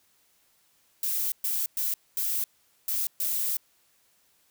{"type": "noise bursts at uneven times", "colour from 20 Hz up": "violet", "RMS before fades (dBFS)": -28, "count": 6, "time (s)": [[1.03, 1.32], [1.44, 1.66], [1.77, 1.94], [2.17, 2.44], [2.88, 3.07], [3.2, 3.57]], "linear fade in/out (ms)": 2, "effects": ["white hiss -66 dBFS RMS until 4.5 s"]}